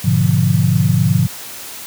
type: chord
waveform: sine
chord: G# diminished seventh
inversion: none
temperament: equal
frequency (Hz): 103.83 / 123.47 / 146.83 / 174.61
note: G#2 / B2 / D3 / F3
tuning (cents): 0 / 0 / 0 / 0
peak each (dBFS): -16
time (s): 0.04-1.27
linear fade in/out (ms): 10
effects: white hiss -31 dBFS RMS until 1.86 s + high-pass 60 Hz 12 dB/octave